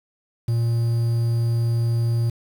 triangle tone with quantisation, 116.54 Hz, A#2, in tune, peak -16 dBFS, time 0.48-2.3 s, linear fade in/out 5 ms, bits 7, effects none

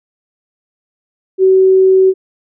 sine tone, 378.6 Hz, F#4, 40 cents sharp, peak -5 dBFS, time 1.38-2.14 s, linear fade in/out 50 ms, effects none

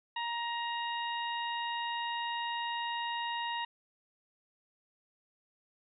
harmonic tone, 940 Hz, A#5, 14 cents sharp, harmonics 1 / 2 / 3 / 4, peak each -35 / -40 / -41 / -44 dBFS, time 0.16-3.65 s, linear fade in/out 5 ms, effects none

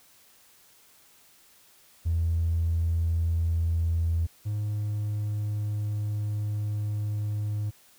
triangle tone pair in turn, 83 / 104.87 Hz, E2 / G#2, +12 / +17 cents, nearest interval major third, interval 405 cents, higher second, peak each -19 / -24 dBFS, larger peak first, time 2.05-4.27 / 4.45-7.71 s, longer second, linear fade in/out 20 ms, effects tanh soft clip ceiling -20 dBFS + white hiss -58 dBFS RMS until 7.98 s

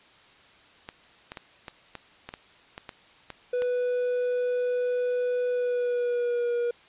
clicks, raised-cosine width 0.3 ms, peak -21 dBFS, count 11, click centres 0.889 / 1.319 / 1.372 / 1.682 / 1.953 / 2.29 / 2.339 / 2.779 / 2.892 / 3.303 / 3.621 s
triangle tone with pitch glide, 493.9 to 478.2 Hz, B4 to A#4, 0 to +44 cents, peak -22 dBFS, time 3.53-6.71 s, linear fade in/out 5 ms, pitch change -56 cents, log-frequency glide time 5.5-6.54 s
effects white hiss -55 dBFS RMS until 6.88 s + resampled to 8000 Hz

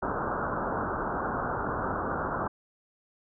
white low-pass noise, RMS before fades -31 dBFS, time 0.02-2.48 s, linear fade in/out 10 ms, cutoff 1500 Hz, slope 96 dB/octave, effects none

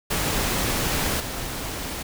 pink noise with level steps, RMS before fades -24 / -31 dBFS, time 0.1-2.03 s, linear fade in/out 10 ms, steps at 1.2 s, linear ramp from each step 2 ms, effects none

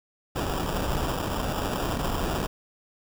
pink noise with sample-and-hold, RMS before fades -28 dBFS, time 0.35-2.47 s, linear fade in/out 10 ms, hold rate 2100 Hz, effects none

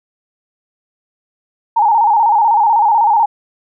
sine tone with vibrato, 874 Hz, A5, 12 cents flat, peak -8 dBFS, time 1.76-3.26 s, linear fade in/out 10 ms, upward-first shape square, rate 16 Hz, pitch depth 88 cents each way, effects none

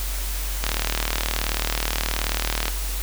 click train, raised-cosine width 0.2 ms, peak -5 dBFS, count 80, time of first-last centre 0.64-2.681 s, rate 38.7 Hz, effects added 47 Hz sine -25 dBFS peak until 3.02 s + white hiss -32 dBFS RMS until 3.02 s

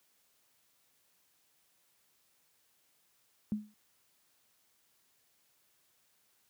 sine tone with exponential decay, 211.2 Hz, G#3, 29 cents sharp, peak -27 dBFS, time 3.52-3.74 s, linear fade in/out 0 ms, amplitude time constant 46 ms, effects white hiss -72 dBFS RMS until 6.49 s + high-pass 60 Hz 12 dB/octave

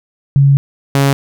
sine / sawtooth tone pair in turn, 139.1 / 138.59 Hz, C#3 / C#3, +6 / 0 cents, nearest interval unison, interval 6 cents, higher first, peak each -5 dBFS, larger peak neither, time 0.36-0.57 / 0.95-1.13 s, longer first, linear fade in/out 0 ms, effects none

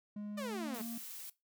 triangle tone with pitch glide, 207.7 to 231.8 Hz, G#3 to A#3, 0 to -10 cents, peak -38 dBFS, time 0.16-0.98 s, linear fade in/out 5 ms, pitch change +190 cents, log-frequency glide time 0.35-0.81 s
sawtooth exponential sweep, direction down, 618 to 206 Hz, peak -36 dBFS, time 0.37-0.82 s, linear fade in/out 10 ms
blue noise, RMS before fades -47 dBFS, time 0.74-1.3 s, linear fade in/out 5 ms
effects noise-tail reverb RT60 0.2 s tail -18 dB re dry

